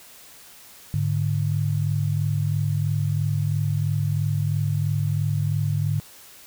sine tone pair together, 103.82 / 146.83 Hz, G#2 / D3, 0 / 0 cents, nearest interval tritone, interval 600 cents, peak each -23 dBFS, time 0.94-6 s, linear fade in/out 0 ms, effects white hiss -47 dBFS RMS until 6.46 s

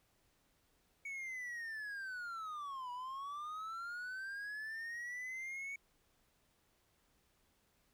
triangle linear two-way sweep, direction down then up, 2240 to 970 to 2240 Hz, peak -40 dBFS, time 1.05-5.76 s, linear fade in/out 5 ms, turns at 2.91 s, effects pink hiss -75 dBFS RMS until 7.93 s

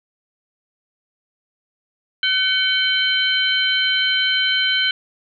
sine tone cluster, 1517 / 2247 / 3081 / 4052 Hz, F#6 / C#7 / G7 / B7, +43 / +23 / -31 / +44 cents, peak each -21 / -25 / -18 / -26 dBFS, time 2.23-4.91 s, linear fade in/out 2 ms, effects none

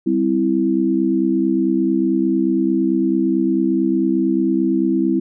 sine chord, C major, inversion second, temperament equal with one note detuned, 196 / 260.7 / 329.6 Hz, G3 / C4 / E4, 0 / -6 / 0 cents, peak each -21 / -19 / -17 dBFS, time 0.06-5.2 s, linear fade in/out 10 ms, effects none

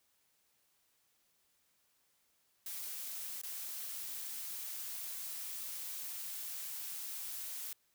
blue noise with dropouts, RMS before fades -43 dBFS, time 2.66-7.73 s, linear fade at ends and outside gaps 2 ms, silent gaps 3.416-3.434 s, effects white hiss -75 dBFS RMS until 7.94 s

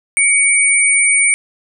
sine tone pair together, 2248 / 8992 Hz, C#7 / C#9, +24 / +24 cents, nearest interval 2 octaves, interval 2400 cents, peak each -12 dBFS, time 0.17-1.34 s, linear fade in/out 0 ms, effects none

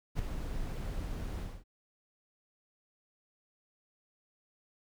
brown noise with ADSR envelope, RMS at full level -30 dBFS, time 0.15-1.64 s, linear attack 41 ms, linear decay 6 ms, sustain -7 dB, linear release 230 ms, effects none

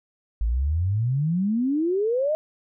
sine exponential sweep, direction up, 51.91 to 636 Hz, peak -20 dBFS, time 0.41-2.35 s, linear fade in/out 0 ms, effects none

